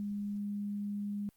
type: tone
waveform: sine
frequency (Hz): 204.3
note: G#3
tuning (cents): -28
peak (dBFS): -34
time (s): 0-1.29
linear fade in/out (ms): 0
effects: white hiss -71 dBFS RMS until 1.36 s + Opus 48 kbps